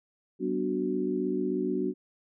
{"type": "chord", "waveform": "sine", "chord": "G major seventh", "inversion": "none", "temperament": "equal with one note detuned", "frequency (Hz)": [191.19, 246.9, 293.7, 370], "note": ["G3", "B3", "D4", "F#4"], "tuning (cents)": [-43, 0, 0, 0], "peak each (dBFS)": [-34, -33, -32, -30], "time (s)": [0.39, 1.94], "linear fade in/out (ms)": 50, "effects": []}